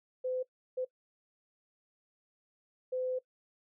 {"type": "tone bursts at uneven times", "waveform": "sine", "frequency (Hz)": 510, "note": "C5", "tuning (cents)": -44, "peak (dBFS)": -31, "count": 3, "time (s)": [[0.24, 0.43], [0.77, 0.85], [2.92, 3.19]], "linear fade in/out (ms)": 10, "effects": ["noise-tail reverb RT60 0.1 s tail -20 dB re dry"]}